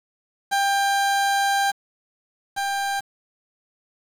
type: tone pair in turn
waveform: 30% pulse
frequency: 794 / 794 Hz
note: G5 / G5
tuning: +22 / +22 cents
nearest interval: unison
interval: 0 cents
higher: neither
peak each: -16 / -20 dBFS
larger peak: first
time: 0.51-1.72 / 2.56-3.01 s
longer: first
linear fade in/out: 20 ms
effects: low-pass 12000 Hz 12 dB/octave + 7-bit